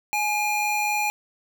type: tone pair together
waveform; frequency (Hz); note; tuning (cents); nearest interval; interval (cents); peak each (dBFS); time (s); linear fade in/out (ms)
square; 838 / 2410; G#5 / D7; +15 / +44; octave + tritone; 1829; -25 / -26; 0.13-1.1; 0
effects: none